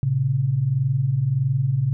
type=tone pair together; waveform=sine; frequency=114.2 / 135.81 Hz; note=A#2 / C#3; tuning=-35 / -35 cents; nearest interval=minor third; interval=300 cents; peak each=-24 / -19 dBFS; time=0.03-1.93 s; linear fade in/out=0 ms; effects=none